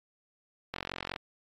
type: click train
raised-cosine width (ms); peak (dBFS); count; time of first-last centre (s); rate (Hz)
0.3; -18; 20; 0.74-1.161; 45.1
effects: AAC 32 kbps